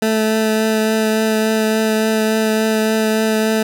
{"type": "tone with vibrato", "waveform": "20% pulse", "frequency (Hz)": 218.9, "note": "A3", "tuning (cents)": -9, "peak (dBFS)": -9, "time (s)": [0.02, 3.63], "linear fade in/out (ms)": 5, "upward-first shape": "triangle", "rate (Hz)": 3.5, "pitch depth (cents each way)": 13, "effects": []}